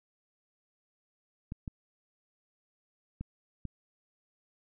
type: clicks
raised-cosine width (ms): 5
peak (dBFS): -25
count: 4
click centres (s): 1.521 / 1.678 / 3.21 / 3.653
effects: none